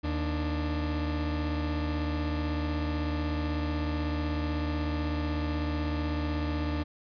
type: tone pair together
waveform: 40% pulse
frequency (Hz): 78 / 295.9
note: D#2 / D4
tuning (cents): +5 / +13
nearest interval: octave + major seventh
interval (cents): 2308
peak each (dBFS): -29 / -32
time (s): 0.03-6.84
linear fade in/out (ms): 20
effects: resampled to 11025 Hz